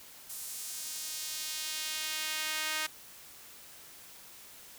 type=tone with high-pass filter sweep; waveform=sawtooth; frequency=311.1 Hz; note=D#4; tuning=in tune; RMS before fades=-37 dBFS; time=0.29-2.87 s; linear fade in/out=10 ms; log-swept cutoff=9100 to 1700 Hz; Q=0.91; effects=white hiss -52 dBFS RMS until 4.78 s